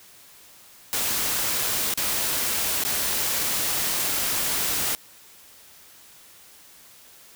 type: noise with dropouts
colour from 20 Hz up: white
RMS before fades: -25 dBFS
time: 0.93-4.95 s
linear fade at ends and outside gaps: 0 ms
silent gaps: 1.938-1.975 / 2.837-2.85 s
effects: white hiss -50 dBFS RMS until 7.35 s